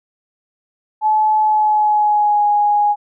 sine tone with pitch glide, 860 to 828.8 Hz, A5 to G#5, -40 to -4 cents, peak -11 dBFS, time 1.01-2.96 s, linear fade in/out 50 ms, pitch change -64 cents, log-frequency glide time 1.4-2.46 s, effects none

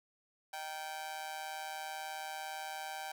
sawtooth tone with amplitude modulation, 779 Hz, G5, 11 cents flat, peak -33 dBFS, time 0.53-3.12 s, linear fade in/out 5 ms, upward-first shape sine, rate 158 Hz, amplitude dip 80%, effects none

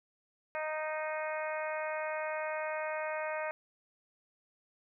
harmonic tone, 310 Hz, D#4, 6 cents flat, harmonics 2 / 3 / 4 / 5 / 6 / 7 / 8, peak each -36 / -41 / -44 / -43 / -45 / -45 / -47 dBFS, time 0.55-3.51 s, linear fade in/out 0 ms, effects none

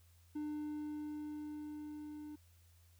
triangle tone with level ramp, 300 Hz, D4, 37 cents sharp, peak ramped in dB -36 to -44 dBFS, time 0.35-2.36 s, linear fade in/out 10 ms, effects added 85 Hz sine -63 dBFS peak until 2.99 s + white hiss -72 dBFS RMS until 2.99 s

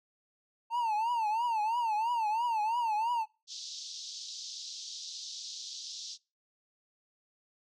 triangle tone with vibrato, 902 Hz, A5, 43 cents sharp, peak -26 dBFS, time 0.7-3.26 s, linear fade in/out 50 ms, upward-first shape triangle, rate 3 Hz, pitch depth 150 cents each way
white band-pass noise, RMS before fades -43 dBFS, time 3.47-6.18 s, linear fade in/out 50 ms, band 3500 to 6200 Hz, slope 48 dB/octave
effects noise-tail reverb RT60 0.3 s tail -24 dB re dry

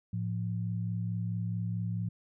sine tone pair together, 110 / 174.61 Hz, A2 / F3, 0 / 0 cents, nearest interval minor sixth, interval 800 cents, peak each -32 / -35 dBFS, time 0.13-2.09 s, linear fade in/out 5 ms, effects none

